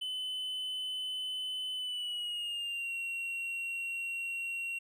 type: tone with pitch glide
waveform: triangle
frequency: 3025 to 2742 Hz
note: F#7 to F7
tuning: +38 to -32 cents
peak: -33 dBFS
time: 0.01-4.79 s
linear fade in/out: 10 ms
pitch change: -170 cents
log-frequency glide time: 1.74-2.93 s
effects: none